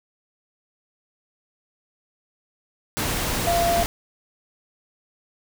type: tone in noise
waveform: sine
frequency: 686 Hz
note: F5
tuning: 31 cents flat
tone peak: -19 dBFS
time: 3.47-3.83 s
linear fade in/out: 0 ms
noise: pink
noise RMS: -25 dBFS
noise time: 2.97-3.86 s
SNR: +3 dB
effects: none